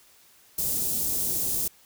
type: band-stop noise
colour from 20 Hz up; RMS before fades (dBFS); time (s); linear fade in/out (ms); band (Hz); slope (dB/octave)
white; -27; 0.58-1.68; 5; 380 to 7500; 12
effects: white hiss -57 dBFS RMS until 1.85 s